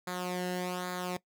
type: tone with flanger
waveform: sawtooth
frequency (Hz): 180.6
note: F#3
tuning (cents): -42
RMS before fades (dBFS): -35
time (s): 0.07-1.17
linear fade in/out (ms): 5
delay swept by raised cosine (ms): 0.35 to 0.86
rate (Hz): 1.2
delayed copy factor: -0.7
effects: noise-tail reverb RT60 0.1 s tail -20 dB re dry